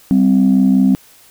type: tone pair together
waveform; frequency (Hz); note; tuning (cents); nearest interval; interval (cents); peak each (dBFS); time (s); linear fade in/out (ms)
sine; 194.85 / 260.1; G3 / C4; -10 / -10; perfect fourth; 500; -10; 0.11-0.95; 0
effects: tanh soft clip ceiling -3 dBFS + white hiss -46 dBFS RMS until 1.3 s